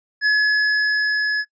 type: tone with level ramp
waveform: square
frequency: 1700 Hz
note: G#6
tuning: 40 cents sharp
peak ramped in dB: -14 to -19 dBFS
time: 0.21-1.45 s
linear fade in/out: 50 ms
effects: noise-tail reverb RT60 0.1 s tail -24 dB re dry + resampled to 16000 Hz